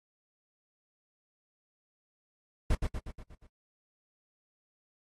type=noise with echo; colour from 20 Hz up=brown; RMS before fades=-25 dBFS; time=2.7-2.75 s; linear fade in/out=5 ms; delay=120 ms; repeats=6; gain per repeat=-5 dB; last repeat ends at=3.47 s; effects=noise-tail reverb RT60 0.1 s tail -26 dB re dry + AAC 32 kbps

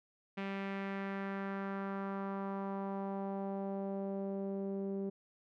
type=tone with low-pass filter sweep; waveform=sawtooth; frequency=196 Hz; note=G3; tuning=in tune; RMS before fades=-39 dBFS; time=0.37-5.1 s; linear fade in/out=10 ms; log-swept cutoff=2500 to 410 Hz; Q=2; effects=none

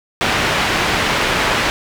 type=low-pass noise; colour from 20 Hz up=white; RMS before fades=-17 dBFS; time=0.21-1.7 s; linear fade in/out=0 ms; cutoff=2500 Hz; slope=12 dB/octave; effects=none

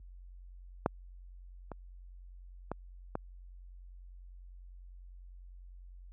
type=clicks; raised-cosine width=1 ms; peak=-13 / -27 / -21 / -19 dBFS; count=4; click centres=0.861 / 1.717 / 2.716 / 3.154 s; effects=added 45 Hz sine -42 dBFS peak until 6.12 s + high-pass 60 Hz 12 dB/octave

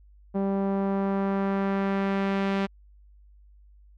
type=tone with low-pass filter sweep; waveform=sawtooth; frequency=196 Hz; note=G3; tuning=in tune; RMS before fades=-26 dBFS; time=0.34-2.67 s; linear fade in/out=20 ms; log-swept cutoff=690 to 3000 Hz; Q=1; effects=added 50 Hz sine -51 dBFS peak until 3.97 s

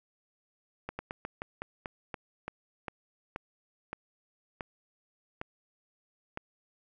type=slowing click train; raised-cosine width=0.5 ms; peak=-21 dBFS; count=15; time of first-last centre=0.89-6.374 s; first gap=100 ms; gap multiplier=1.19; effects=none

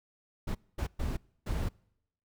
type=noise bursts at uneven times; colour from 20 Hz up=brown; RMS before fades=-32 dBFS; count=4; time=0.47-0.55 / 0.78-0.87 / 0.99-1.17 / 1.46-1.69 s; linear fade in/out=10 ms; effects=noise-tail reverb RT60 0.8 s tail -26 dB re dry

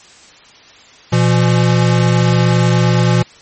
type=tone pair together; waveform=square; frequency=120 / 169.71 Hz; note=B2 / F3; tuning=-49 / -49 cents; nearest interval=tritone; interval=600 cents; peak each=-12 / -14 dBFS; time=1.12-3.23 s; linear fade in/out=10 ms; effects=white hiss -42 dBFS RMS until 3.41 s + MP3 32 kbps

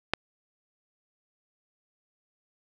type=click; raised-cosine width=0.3 ms; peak=-7 dBFS; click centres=0.136 s; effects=none

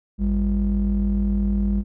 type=ring-modulated tone; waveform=triangle; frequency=73.42 Hz; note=D2; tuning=in tune; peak=-13 dBFS; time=0.18-1.84 s; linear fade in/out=50 ms; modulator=127 Hz; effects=none

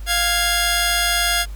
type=tone pair together; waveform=10% pulse; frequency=698.5 / 1655.1 Hz; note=F5 / G#6; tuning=0 / -6 cents; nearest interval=octave + minor third; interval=1494 cents; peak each=-11 dBFS; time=0.06-1.46 s; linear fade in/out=50 ms; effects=added 50 Hz sine -28 dBFS peak until 1.55 s + pink hiss -48 dBFS RMS until 1.55 s

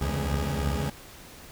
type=tone cluster; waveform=20% pulse; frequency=69.4 / 72.4 / 84.5 / 411.3 Hz; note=C#2 / D2 / E2 / G#4; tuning=+3 / -24 / +43 / -17 cents; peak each=-24 / -26 / -29 / -32 dBFS; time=0.01-0.9 s; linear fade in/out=5 ms; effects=pink hiss -47 dBFS RMS until 1.51 s

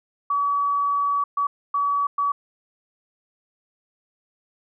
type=tone bursts at uneven times; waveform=sine; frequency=1139 Hz; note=C#6; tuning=47 cents sharp; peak=-19 dBFS; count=4; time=0.3-1.24 / 1.37-1.47 / 1.74-2.07 / 2.18-2.32 s; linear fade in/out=5 ms; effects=none

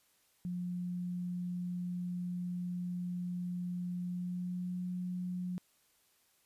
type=tone with pitch glide; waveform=sine; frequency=177.9 to 180.18 Hz; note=F3 to F#3; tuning=+32 to -46 cents; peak=-35 dBFS; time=0.45-5.58 s; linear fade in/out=0 ms; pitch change=+22 cents; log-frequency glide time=4-4.8 s; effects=white hiss -71 dBFS RMS until 6.45 s + resampled to 32000 Hz

